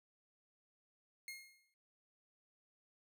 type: tone with exponential decay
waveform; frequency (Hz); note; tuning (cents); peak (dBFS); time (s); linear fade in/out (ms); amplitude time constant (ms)
sawtooth; 2144; C7; +42; -40; 1.28-1.74; 1; 99
effects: none